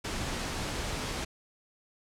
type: noise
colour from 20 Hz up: pink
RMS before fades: -34 dBFS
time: 0.04-1.25 s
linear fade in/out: 10 ms
effects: low-pass 8000 Hz 12 dB/octave